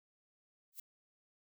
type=noise with exponential growth; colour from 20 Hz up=violet; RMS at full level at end=-40 dBFS; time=0.72-0.8 s; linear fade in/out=5 ms; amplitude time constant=16 ms; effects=none

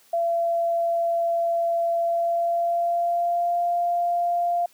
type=tone with pitch glide; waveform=sine; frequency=678 to 695.5 Hz; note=E5 to F5; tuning=+49 to -7 cents; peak=-20 dBFS; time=0.13-4.66 s; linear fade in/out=5 ms; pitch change=+44 cents; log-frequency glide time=1.98-3.59 s; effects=white hiss -57 dBFS RMS until 4.73 s + high-pass 150 Hz 12 dB/octave

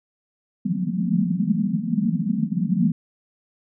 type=band-pass noise; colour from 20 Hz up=pink; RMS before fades=-22 dBFS; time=0.65-2.92 s; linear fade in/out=5 ms; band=160 to 240 Hz; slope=96 dB/octave; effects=none

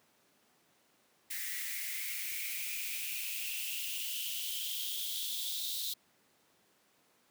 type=noise with high-pass filter sweep; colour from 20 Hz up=blue; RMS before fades=-38 dBFS; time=1.3-5.94 s; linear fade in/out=10 ms; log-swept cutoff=1900 to 3800 Hz; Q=7.3; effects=pink hiss -69 dBFS RMS until 7.3 s + high-pass 200 Hz 12 dB/octave

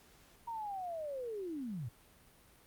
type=linear sweep; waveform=sine; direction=down; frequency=945 to 103.9 Hz; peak=-38 dBFS; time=0.47-1.89 s; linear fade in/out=10 ms; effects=pink hiss -63 dBFS RMS until 2.66 s + Opus 48 kbps

